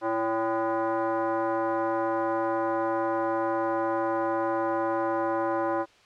sine tone with frequency modulation, 113.8 Hz, A#2, 41 cents flat, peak -24 dBFS, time 0.01-5.86 s, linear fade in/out 50 ms, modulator 449 Hz, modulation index 2.3, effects white hiss -57 dBFS RMS until 6.05 s + low-pass 4000 Hz 12 dB/octave

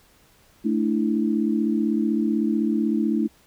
sine chord, A suspended fourth, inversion none, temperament equal, 220 / 293.7 / 329.6 Hz, A3 / D4 / E4, 0 / 0 / 0 cents, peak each -22 / -25 / -25 dBFS, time 0.64-3.28 s, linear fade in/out 20 ms, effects pink hiss -57 dBFS RMS until 3.46 s

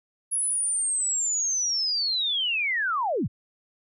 sine linear sweep, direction down, 10548 to 63.1 Hz, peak -23 dBFS, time 0.31-3.28 s, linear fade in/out 20 ms, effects none

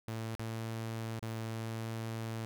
sawtooth tone with dropouts, 112.6 Hz, A2, 40 cents sharp, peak -33 dBFS, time 0.08-2.45 s, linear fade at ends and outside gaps 0 ms, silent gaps 0.351-0.395 / 1.193-1.226 s, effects none

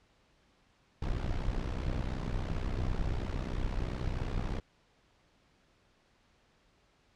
brown noise with amplitude modulation, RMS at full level -30 dBFS, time 1.02-4.6 s, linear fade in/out 5 ms, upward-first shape sine, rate 62.9 Hz, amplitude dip 80%, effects pink hiss -68 dBFS RMS until 7.15 s + low-pass 5000 Hz 12 dB/octave

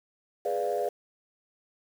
sine chord, G# diminished seventh, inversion none, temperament equal, 415.3 / 493.9 / 587.3 / 698.5 Hz, G#4 / B4 / D5 / F5, 0 / 0 / 0 / 0 cents, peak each -31 dBFS, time 0.45-0.89 s, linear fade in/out 5 ms, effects tanh soft clip ceiling -19 dBFS + 8-bit

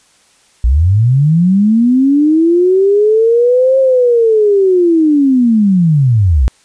sine linear two-way sweep, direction up then down, 55 to 536 to 55 Hz, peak -6 dBFS, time 0.64-6.48 s, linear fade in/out 0 ms, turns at 3.79 s, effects white hiss -50 dBFS RMS until 6.64 s + resampled to 22050 Hz

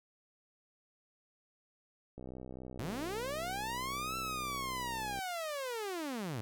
click train, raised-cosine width 2 ms, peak -33 dBFS, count 193, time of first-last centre 2.18-5.189 s, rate 63.8 Hz
sawtooth linear two-way sweep, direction up then down, 98 to 1343 to 98 Hz, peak -33 dBFS, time 2.79-6.41 s, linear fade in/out 0 ms, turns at 4.17 s
effects none

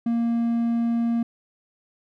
triangle tone, 233.1 Hz, A#3, in tune, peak -18 dBFS, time 0.06-1.23 s, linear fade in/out 5 ms, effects none

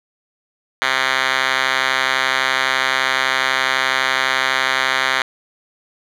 5% pulse tone with band-pass filter, 131.9 Hz, C3, 14 cents sharp, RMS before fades -18 dBFS, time 0.82-5.22 s, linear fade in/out 0 ms, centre 2400 Hz, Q 2.3, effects none

